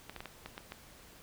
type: clicks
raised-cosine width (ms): 0.3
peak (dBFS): -26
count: 7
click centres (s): 0.096 / 0.163 / 0.205 / 0.257 / 0.46 / 0.579 / 0.721
effects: pink hiss -56 dBFS RMS until 1.22 s